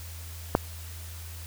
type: click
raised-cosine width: 1 ms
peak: -5 dBFS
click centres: 0.551 s
effects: added 83 Hz sine -39 dBFS peak until 1.46 s + white hiss -46 dBFS RMS until 1.46 s